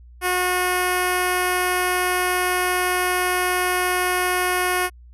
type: tone with notch filter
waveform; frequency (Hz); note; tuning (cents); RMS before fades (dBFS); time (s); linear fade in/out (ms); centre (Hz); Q
5% pulse; 362.6; F#4; -35; -21; 0.21-4.9; 50; 3900; 0.77
effects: added 60 Hz sine -42 dBFS peak until 5.13 s + resampled to 32000 Hz